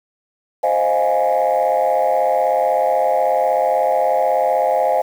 sine chord, F minor seventh, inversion second, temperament equal, 523.3 / 622.3 / 698.5 / 830.6 Hz, C5 / Eb5 / F5 / Ab5, 0 / 0 / 0 / 0 cents, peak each -18 dBFS, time 0.63-5.02 s, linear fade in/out 10 ms, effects tanh soft clip ceiling -8 dBFS + 7-bit

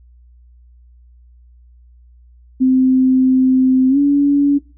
sine tone with pitch glide, 259.3 to 284.4 Hz, C4 to C#4, -15 to +45 cents, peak -9 dBFS, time 2.6-4.59 s, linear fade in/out 20 ms, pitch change +160 cents, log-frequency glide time 3.89-3.98 s, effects noise-tail reverb RT60 0.3 s tail -19 dB re dry + added 60 Hz sine -43 dBFS peak until 4.77 s

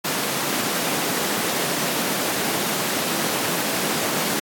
pink high-pass noise, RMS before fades -24 dBFS, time 0.04-4.4 s, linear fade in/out 10 ms, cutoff 170 Hz, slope 24 dB/octave, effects AAC 64 kbps

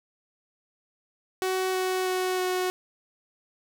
sawtooth tone with pitch steps, 374.4 / 372 / 369.7 / 367.3 Hz, F#4 / F#4 / F#4 / F#4, +20 / +9 / -1 / -13 cents, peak -21 dBFS, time 1.42-2.7 s, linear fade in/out 0 ms, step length 320 ms, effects none

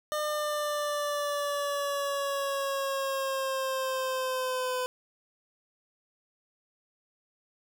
25% pulse linear sweep, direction down, 605 to 504 Hz, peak -25 dBFS, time 0.12-4.86 s, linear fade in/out 0 ms, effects none

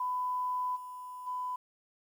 sine tone with level steps, 1000 Hz, B5, 21 cents sharp, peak -30 / -41 / -33 dBFS, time 0-1.56 s, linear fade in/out 5 ms, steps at 0.75 / 1.26 s, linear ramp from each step 20 ms, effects 10-bit

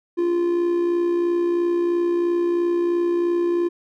triangle tone with amplitude modulation, 346.6 Hz, F4, 13 cents flat, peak -14 dBFS, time 0.17-3.69 s, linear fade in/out 20 ms, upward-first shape sine, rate 63 Hz, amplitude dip 40%, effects none

